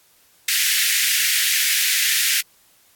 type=high-pass noise; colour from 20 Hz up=pink; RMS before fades=-19 dBFS; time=0.48-2.41 s; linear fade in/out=5 ms; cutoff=1700 Hz; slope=48 dB/octave; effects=white hiss -56 dBFS RMS until 2.95 s + AAC 64 kbps